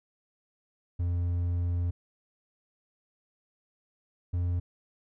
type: tone pair in turn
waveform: triangle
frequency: 87.31 / 87.97 Hz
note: F2 / F2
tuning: 0 / +13 cents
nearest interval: unison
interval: 13 cents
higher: second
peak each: -24 / -24 dBFS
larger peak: neither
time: 0.99-1.91 / 4.33-4.6 s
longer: first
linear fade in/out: 10 ms
effects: none